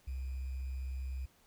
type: tone with sample-and-hold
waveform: sine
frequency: 65.41 Hz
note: C2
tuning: in tune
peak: -36 dBFS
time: 0.07-1.26 s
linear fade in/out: 10 ms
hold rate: 2450 Hz
effects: pink hiss -67 dBFS RMS until 1.46 s